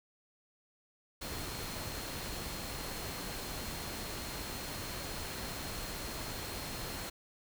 sine tone in noise, 4230 Hz, C8, 18 cents sharp, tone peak -50 dBFS, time 1.21-7.1 s, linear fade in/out 10 ms, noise pink, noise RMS -41 dBFS, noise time 1.21-7.1 s, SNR -12 dB, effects none

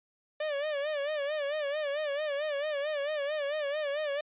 45% pulse tone with vibrato, 587.3 Hz, D5, in tune, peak -30 dBFS, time 0.4-4.21 s, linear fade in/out 5 ms, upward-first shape sine, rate 4.5 Hz, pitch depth 96 cents each way, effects resampled to 8000 Hz

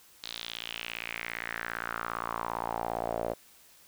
sawtooth tone with band-pass filter sweep, 57.5 Hz, A#1, 23 cents flat, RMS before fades -36 dBFS, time 0.23-3.34 s, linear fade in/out 10 ms, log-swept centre 4100 to 580 Hz, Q 3.9, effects white hiss -58 dBFS RMS until 3.87 s

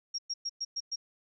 sine tone bursts, 5588 Hz, F8, in tune, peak -31 dBFS, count 6, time 0.14-0.96 s, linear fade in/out 10 ms, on 45 ms, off 110 ms, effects none

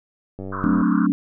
click train, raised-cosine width 2 ms, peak -20 dBFS, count 42, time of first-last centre 0.39-0.817 s, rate 96.1 Hz
pink band-pass noise, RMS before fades -30 dBFS, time 0.52-1.07 s, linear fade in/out 10 ms, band 1000 to 1500 Hz, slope 96 dB/octave
sine chord, D dominant seventh, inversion first, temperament equal, 185 / 220 / 261.6 / 293.7 Hz, F#3 / A3 / C4 / D4, 0 / 0 / 0 / 0 cents, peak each -21 / -21 / -22 / -21 dBFS, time 0.64-1.12 s, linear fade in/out 0 ms
effects none

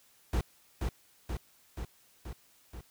brown noise with echo, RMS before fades -29 dBFS, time 0.33-0.41 s, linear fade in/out 2 ms, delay 480 ms, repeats 5, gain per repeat -3 dB, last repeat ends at 2.81 s, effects white hiss -64 dBFS RMS until 2.9 s

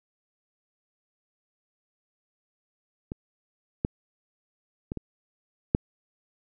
clicks, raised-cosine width 3 ms, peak -20 / -11 / -19 / -20 / -6 dBFS, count 5, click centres 3.119 / 3.849 / 4.919 / 4.973 / 5.749 s, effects none

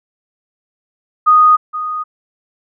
sine tone with echo, 1240 Hz, D#6, 6 cents flat, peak -5 dBFS, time 1.26-1.57 s, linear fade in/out 20 ms, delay 470 ms, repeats 1, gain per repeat -13 dB, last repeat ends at 2.04 s, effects none

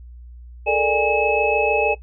sine tone cluster, 429.5 / 456 / 594 / 821 / 2581 Hz, A4 / A#4 / D5 / G#5 / E7, -42 / -38 / +20 / -20 / -37 cents, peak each -22 dBFS, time 0.66-1.95 s, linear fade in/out 20 ms, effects noise-tail reverb RT60 0.1 s tail -17 dB re dry + added 60 Hz sine -37 dBFS peak until 2.02 s

